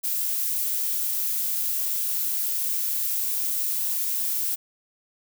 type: noise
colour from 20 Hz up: violet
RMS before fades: -26 dBFS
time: 0.03-4.56 s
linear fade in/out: 20 ms
effects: none